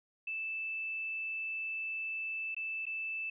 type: tone with dropouts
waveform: sine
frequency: 2637 Hz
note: E7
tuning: in tune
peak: -35 dBFS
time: 0.27-3.3 s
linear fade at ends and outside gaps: 5 ms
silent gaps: 2.547-2.565 / 2.856-2.865 s
effects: none